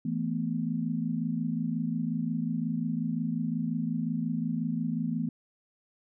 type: chord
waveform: sine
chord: E suspended fourth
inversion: none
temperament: equal with one note detuned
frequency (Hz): 164.81 / 221.3 / 246.9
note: E3 / A3 / B3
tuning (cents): 0 / +10 / 0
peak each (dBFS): -32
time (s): 0.05-5.29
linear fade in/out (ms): 5
effects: none